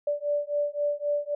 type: beating tone pair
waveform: sine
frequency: 582 / 585.8 Hz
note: D5 / D5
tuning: -16 / -5 cents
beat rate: 3.8 Hz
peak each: -28 dBFS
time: 0.07-1.35 s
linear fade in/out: 5 ms
effects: none